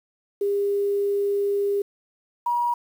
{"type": "tone pair in turn", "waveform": "sine", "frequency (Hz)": [402.9, 958.3], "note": ["G4", "A#5"], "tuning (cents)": [48, 48], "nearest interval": "octave + minor third", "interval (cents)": 1500, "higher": "second", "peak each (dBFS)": -20, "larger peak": "neither", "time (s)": [[0.41, 1.82], [2.46, 2.74]], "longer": "first", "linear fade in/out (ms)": 5, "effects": ["8-bit"]}